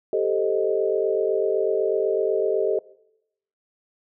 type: chord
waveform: sine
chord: A half-diminished seventh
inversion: third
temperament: equal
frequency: 392 / 440 / 523.3 / 622.3 Hz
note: G4 / A4 / C5 / Eb5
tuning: 0 / 0 / 0 / 0 cents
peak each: -24 / -23 / -29 / -26 dBFS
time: 0.13-2.79 s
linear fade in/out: 2 ms
effects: noise-tail reverb RT60 0.8 s tail -21 dB re dry